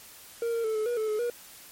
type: tone with pitch steps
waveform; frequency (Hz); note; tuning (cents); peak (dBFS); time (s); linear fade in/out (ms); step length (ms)
triangle; 465.8 / 461.8 / 439.5 / 431.2 / 481.3 / 435.3 / 426.8 / 479.4; A#4 / A#4 / A4 / A4 / B4 / A4 / G#4 / A#4; -1 / -16 / -2 / -35 / -45 / -19 / +47 / +48; -24; 0.42-1.3; 2; 110
effects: white hiss -49 dBFS RMS until 1.71 s + MP3 64 kbps